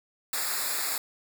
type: noise with comb filter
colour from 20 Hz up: white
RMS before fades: -30 dBFS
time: 0.33-0.98 s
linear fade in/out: 2 ms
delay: 0.33 ms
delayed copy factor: -0.85
effects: none